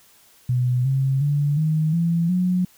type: tone with pitch steps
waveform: sine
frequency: 124.7 / 134.42 / 144.91 / 156.21 / 168.39 / 181.52 Hz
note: B2 / C3 / D3 / D#3 / E3 / F#3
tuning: +17 / +47 / -23 / +7 / +37 / -33 cents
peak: -17 dBFS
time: 0.49-2.65 s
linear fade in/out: 5 ms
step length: 360 ms
effects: white hiss -54 dBFS RMS until 2.77 s